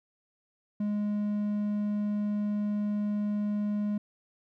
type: tone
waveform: triangle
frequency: 207.7 Hz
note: G#3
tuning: in tune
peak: -25 dBFS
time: 0.8-3.98 s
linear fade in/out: 5 ms
effects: none